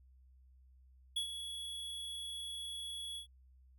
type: tone with ADSR envelope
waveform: square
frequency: 3368 Hz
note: G#7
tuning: 24 cents sharp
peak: -33 dBFS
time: 1.16-3.27 s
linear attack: 7 ms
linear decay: 98 ms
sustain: -9 dB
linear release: 99 ms
effects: added 64 Hz sine -60 dBFS peak until 3.78 s